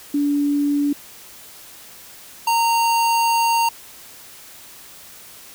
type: tone pair in turn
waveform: sine / square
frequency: 288 / 923.9 Hz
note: D4 / A#5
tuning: -34 / -16 cents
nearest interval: octave + minor sixth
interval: 2018 cents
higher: second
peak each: -16 dBFS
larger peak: neither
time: 0.14-0.93 / 2.47-3.69 s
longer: second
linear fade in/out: 5 ms
effects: white hiss -42 dBFS RMS until 5.54 s